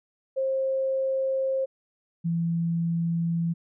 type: tone pair in turn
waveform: sine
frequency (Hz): 532 / 167.89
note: C5 / E3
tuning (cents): +29 / +32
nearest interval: octave + minor sixth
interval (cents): 1997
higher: first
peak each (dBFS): -23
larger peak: neither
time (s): 0.36-1.66 / 2.24-3.54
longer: neither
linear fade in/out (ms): 20
effects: none

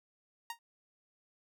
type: tone with exponential decay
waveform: sawtooth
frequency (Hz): 932.3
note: A#5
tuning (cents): 0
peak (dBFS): -31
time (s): 0.5-0.59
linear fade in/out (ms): 2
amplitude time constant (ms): 18
effects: none

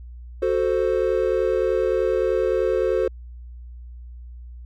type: chord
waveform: triangle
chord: F# diminished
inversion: none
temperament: equal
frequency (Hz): 370 / 440 / 523.3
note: F#4 / A4 / C5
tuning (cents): 0 / 0 / 0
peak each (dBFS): -21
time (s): 0.42-3.08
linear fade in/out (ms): 5
effects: added 60 Hz sine -36 dBFS peak until 4.65 s

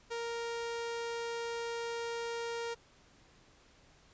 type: tone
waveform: sawtooth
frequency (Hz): 466.2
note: A#4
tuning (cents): 0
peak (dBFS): -32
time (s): 0.1-2.75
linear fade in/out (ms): 20
effects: pink hiss -63 dBFS RMS until 4.13 s + resampled to 16000 Hz

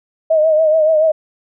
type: tone with vibrato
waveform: sine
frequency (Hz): 628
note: D#5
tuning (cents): +16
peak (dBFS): -9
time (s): 0.3-1.12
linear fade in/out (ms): 10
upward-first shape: triangle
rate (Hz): 7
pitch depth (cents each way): 66
effects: none

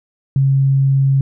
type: tone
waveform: sine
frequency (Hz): 136.1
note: C#3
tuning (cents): -31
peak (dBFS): -10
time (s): 0.36-1.21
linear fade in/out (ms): 2
effects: none

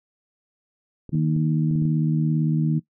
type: clicks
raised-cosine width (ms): 3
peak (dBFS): -25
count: 7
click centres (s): 1.093 / 1.152 / 1.364 / 1.71 / 1.756 / 1.822 / 1.854
type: harmonic tone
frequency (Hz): 77.78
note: D#2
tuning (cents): 0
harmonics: 2 / 3 / 4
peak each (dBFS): -19 / -26 / -29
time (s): 1.12-2.8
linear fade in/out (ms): 20
effects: noise-tail reverb RT60 0.1 s tail -19 dB re dry

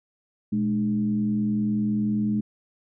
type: tone with frequency modulation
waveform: sine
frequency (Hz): 211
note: G#3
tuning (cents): +28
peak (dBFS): -21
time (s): 0.52-2.41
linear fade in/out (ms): 10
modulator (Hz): 89.9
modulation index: 0.58
effects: none

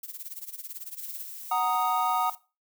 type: noise with tremolo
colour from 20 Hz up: violet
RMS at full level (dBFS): -37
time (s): 0.03-1.23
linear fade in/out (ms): 5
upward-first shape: sine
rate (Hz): 18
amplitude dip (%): 85
type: noise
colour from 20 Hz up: violet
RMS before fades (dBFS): -41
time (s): 0.99-2.35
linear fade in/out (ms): 0
type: chord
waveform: triangle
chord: D# minor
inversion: first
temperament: equal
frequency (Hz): 740 / 932.3 / 1244.5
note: F#5 / A#5 / D#6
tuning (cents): 0 / 0 / 0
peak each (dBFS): -26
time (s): 1.51-2.3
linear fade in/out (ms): 5
effects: noise-tail reverb RT60 0.3 s tail -18 dB re dry

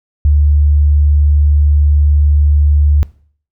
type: tone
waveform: sine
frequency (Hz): 73.42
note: D2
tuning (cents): 0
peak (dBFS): -6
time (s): 0.25-3.03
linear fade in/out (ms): 0
effects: noise-tail reverb RT60 0.5 s tail -20 dB re dry

